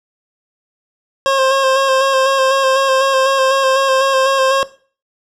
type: tone with vibrato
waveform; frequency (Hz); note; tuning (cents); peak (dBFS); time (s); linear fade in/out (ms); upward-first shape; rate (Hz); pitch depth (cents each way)
25% pulse; 535; C5; +38; -7; 1.26-4.63; 0; square; 4; 23
effects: noise-tail reverb RT60 0.4 s tail -17 dB re dry + low-pass 7000 Hz 12 dB/octave